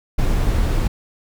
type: noise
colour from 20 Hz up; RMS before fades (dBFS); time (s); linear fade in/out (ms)
brown; -17; 0.18-0.88; 10
effects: none